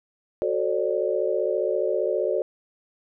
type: tone cluster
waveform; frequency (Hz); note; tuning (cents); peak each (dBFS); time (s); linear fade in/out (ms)
sine; 370.3 / 441.7 / 540 / 595; F#4 / A4 / C#5 / D5; +1 / +7 / -45 / +22; -27; 0.42-2.42; 0
effects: none